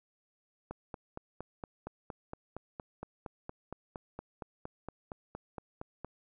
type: click train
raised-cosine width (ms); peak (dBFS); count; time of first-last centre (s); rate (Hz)
1; -26; 24; 0.71-6.046; 4.31
effects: none